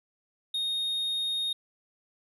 triangle tone, 3710 Hz, A#7, 9 cents flat, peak -26 dBFS, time 0.54-1.53 s, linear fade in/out 5 ms, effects resampled to 32000 Hz

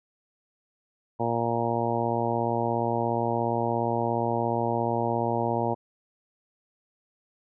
harmonic tone, 117.1 Hz, A#2, 8 cents sharp, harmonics 1 / 2 / 3 / 4 / 5 / 6 / 7 / 8, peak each -32 / -32 / -32 / -32 / -32 / -32 / -32 / -32 dBFS, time 1.19-5.75 s, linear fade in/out 20 ms, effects none

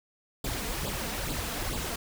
pink noise with flanger, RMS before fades -33 dBFS, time 0.44-1.96 s, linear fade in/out 5 ms, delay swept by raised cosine 0.24 to 4.44 ms, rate 2.3 Hz, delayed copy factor +0.65, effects none

